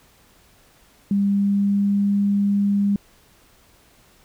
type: tone with pitch glide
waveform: sine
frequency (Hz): 200 to 201.4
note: G3 to G3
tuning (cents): +35 to +47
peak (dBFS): -16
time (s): 1.11-2.96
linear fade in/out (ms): 2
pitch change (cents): +12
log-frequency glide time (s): 1.3-2.12
effects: pink hiss -55 dBFS RMS until 4.24 s